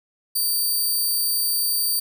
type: tone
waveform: 10% pulse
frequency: 4633 Hz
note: D8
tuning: 24 cents flat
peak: -13 dBFS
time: 0.35-2 s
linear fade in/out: 10 ms
effects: none